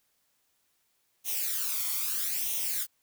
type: noise with flanger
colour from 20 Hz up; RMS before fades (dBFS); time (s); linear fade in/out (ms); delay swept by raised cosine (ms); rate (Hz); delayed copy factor
blue; -31; 1.24-2.87; 50; 0.32 to 0.91; 0.78; +0.7
effects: white hiss -73 dBFS RMS until 3.02 s